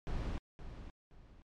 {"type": "noise with echo", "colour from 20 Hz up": "brown", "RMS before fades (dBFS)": -37, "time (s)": [0.07, 0.38], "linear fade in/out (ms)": 0, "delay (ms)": 520, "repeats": 2, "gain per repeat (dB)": -10, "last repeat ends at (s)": 1.42, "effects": ["low-pass 5000 Hz 12 dB/octave", "MP3 96 kbps"]}